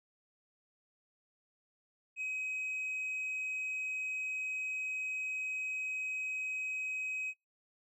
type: tone with tanh clipping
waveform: sine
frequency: 2533 Hz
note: D#7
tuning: 30 cents sharp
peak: -35 dBFS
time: 2.16-7.34 s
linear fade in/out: 50 ms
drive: 1 dB
effects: noise-tail reverb RT60 0.2 s tail -24 dB re dry